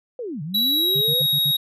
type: linear two-way sweep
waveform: sine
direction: down then up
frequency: 520 to 140 to 520 Hz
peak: -27 dBFS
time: 0.19-1.22 s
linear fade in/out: 2 ms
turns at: 0.42 s
type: tone with pitch glide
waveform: square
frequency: 3908 to 3786 Hz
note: B7 to A#7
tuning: -19 to +26 cents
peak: -18 dBFS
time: 0.54-1.57 s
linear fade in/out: 10 ms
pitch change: -55 cents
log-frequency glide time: 0.66-1.11 s
type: tone bursts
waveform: sine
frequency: 146.83 Hz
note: D3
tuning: in tune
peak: -25 dBFS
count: 5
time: 0.95-1.516 s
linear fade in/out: 10 ms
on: 66 ms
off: 59 ms
effects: none